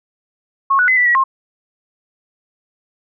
sine tone with pitch steps, 1093 / 1473 / 2034 / 1970 / 1922 / 1067 Hz, C#6 / F#6 / C7 / B6 / B6 / C6, -25 / -8 / -50 / -5 / -48 / +34 cents, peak -10 dBFS, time 0.7-1.24 s, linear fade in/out 10 ms, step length 90 ms, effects none

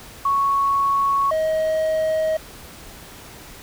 sine / triangle tone pair in turn, 1108.7 / 631.9 Hz, C#6 / D#5, 0 / +27 cents, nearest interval minor seventh, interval 973 cents, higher first, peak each -16 dBFS, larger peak neither, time 0.25-1.31 / 1.31-2.37 s, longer neither, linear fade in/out 5 ms, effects pink hiss -41 dBFS RMS until 3.62 s

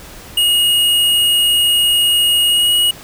square tone with pitch glide, 2873 to 2903 Hz, F7 to F#7, +48 to -34 cents, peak -11 dBFS, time 0.37-2.91 s, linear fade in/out 5 ms, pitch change +18 cents, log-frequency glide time 2.49-2.74 s, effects pink hiss -36 dBFS RMS until 3.03 s

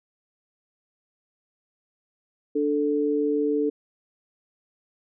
sine tone pair together, 293.7 / 440.1 Hz, D4 / A4, 0 / 0 cents, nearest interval perfect fifth, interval 700 cents, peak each -24 / -23 dBFS, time 2.55-3.7 s, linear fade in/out 10 ms, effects none

